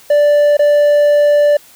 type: tone with dropouts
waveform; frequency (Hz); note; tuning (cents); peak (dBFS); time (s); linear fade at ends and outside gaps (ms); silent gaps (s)
triangle; 586; D5; -4; -5; 0.1-1.57; 5; 0.57-0.592
effects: white hiss -43 dBFS RMS until 1.75 s